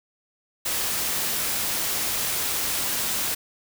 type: noise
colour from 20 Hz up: white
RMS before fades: -26 dBFS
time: 0.65-3.35 s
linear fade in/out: 10 ms
effects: none